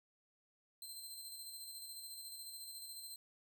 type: tone with tremolo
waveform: 15% pulse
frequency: 4122 Hz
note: C8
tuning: 27 cents flat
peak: -40 dBFS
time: 0.82-3.16 s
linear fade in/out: 2 ms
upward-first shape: square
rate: 14 Hz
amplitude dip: 30%
effects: none